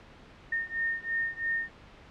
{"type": "beating tone pair", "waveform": "sine", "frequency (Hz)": [1829, 1832], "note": ["A#6", "A#6"], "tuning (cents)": [-33, -31], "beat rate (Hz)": 3, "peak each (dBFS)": [-31, -32], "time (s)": [0.52, 1.69], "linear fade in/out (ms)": 5, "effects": ["pink hiss -52 dBFS RMS until 2.1 s", "low-pass 3000 Hz 12 dB/octave"]}